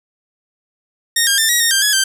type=tone with pitch steps; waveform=10% pulse; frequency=1850 / 1612 / 1788 / 1908 / 1847 / 1584 / 1683 / 1565 Hz; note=A#6 / G6 / A6 / A#6 / A#6 / G6 / G#6 / G6; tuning=-14 / +48 / +27 / +40 / -16 / +18 / +23 / -3 cents; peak=-3 dBFS; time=1.16-2.04 s; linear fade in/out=5 ms; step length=110 ms; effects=none